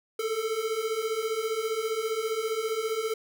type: beating tone pair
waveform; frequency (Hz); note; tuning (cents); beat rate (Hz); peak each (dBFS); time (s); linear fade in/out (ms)
square; 432.6 / 447.6; A4 / A4; -29 / +30; 15; -33 / -30; 0.19-3.14; 5
effects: none